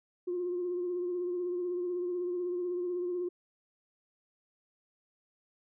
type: tone with vibrato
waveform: sine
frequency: 355.8 Hz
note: F4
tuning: 32 cents sharp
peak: -30 dBFS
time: 0.27-3.29 s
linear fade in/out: 10 ms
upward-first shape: triangle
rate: 16 Hz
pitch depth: 41 cents each way
effects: tanh soft clip ceiling -26 dBFS